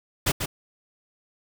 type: noise with echo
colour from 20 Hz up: pink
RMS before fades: -22 dBFS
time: 0.26-0.32 s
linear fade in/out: 10 ms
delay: 140 ms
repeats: 1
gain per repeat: -6 dB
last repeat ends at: 0.46 s
effects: none